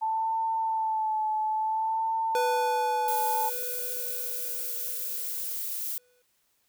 sine tone with vibrato, 880 Hz, A5, in tune, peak -25 dBFS, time 0.01-3.5 s, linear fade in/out 20 ms, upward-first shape sine, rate 0.57 Hz, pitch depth 32 cents each way
square tone with exponential decay, 493.9 Hz, B4, in tune, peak -26 dBFS, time 2.35-6.22 s, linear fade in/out 1 ms, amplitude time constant 840 ms
violet noise, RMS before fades -33 dBFS, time 3.08-5.98 s, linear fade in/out 2 ms
effects white hiss -71 dBFS RMS until 6.68 s

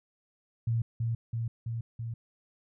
sine tone with echo, 115.3 Hz, A#2, 19 cents flat, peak -25 dBFS, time 0.67-0.82 s, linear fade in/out 5 ms, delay 330 ms, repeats 4, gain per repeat -2 dB, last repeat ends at 2.14 s, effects none

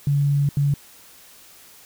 sine tone bursts at uneven times, 142.4 Hz, C#3, 47 cents sharp, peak -16 dBFS, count 2, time 0.07-0.49 / 0.57-0.74 s, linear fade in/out 2 ms, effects white hiss -48 dBFS RMS until 1.85 s

